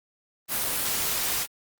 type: noise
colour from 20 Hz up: white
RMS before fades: -27 dBFS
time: 0.48-1.47 s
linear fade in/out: 50 ms
effects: Opus 32 kbps